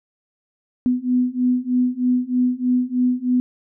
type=beating tone pair; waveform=sine; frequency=248 / 251.2 Hz; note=B3 / B3; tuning=+7 / +30 cents; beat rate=3.2 Hz; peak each=-20 / -19 dBFS; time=0.86-3.4 s; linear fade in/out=0 ms; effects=none